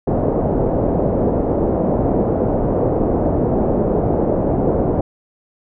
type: low-pass noise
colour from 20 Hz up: white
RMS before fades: -17 dBFS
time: 0.07-5.01 s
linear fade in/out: 5 ms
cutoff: 600 Hz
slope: 24 dB/octave
effects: none